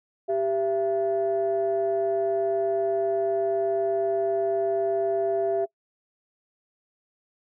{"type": "tone pair together", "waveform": "sine", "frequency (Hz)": [392.8, 672], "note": ["G4", "E5"], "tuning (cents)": [4, 33], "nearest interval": "major sixth", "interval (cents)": 929, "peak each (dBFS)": -24, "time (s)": [0.28, 5.66], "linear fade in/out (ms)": 20, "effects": ["noise-tail reverb RT60 0.1 s tail -22 dB re dry", "tanh soft clip ceiling -16 dBFS"]}